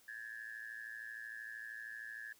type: tone with amplitude modulation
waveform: sine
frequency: 1701 Hz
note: G#6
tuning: 41 cents sharp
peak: -40 dBFS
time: 0.08-2.33 s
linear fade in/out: 5 ms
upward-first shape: sine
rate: 113 Hz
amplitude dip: 95%
effects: tanh soft clip ceiling -36 dBFS + white hiss -67 dBFS RMS until 2.39 s